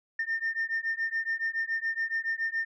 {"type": "beating tone pair", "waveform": "sine", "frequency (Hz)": [1808, 1815.1], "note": ["A6", "A#6"], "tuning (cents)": [47, -47], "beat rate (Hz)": 7.1, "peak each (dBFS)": -30, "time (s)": [0.19, 2.65], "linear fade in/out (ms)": 5, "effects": ["tanh soft clip ceiling -23 dBFS"]}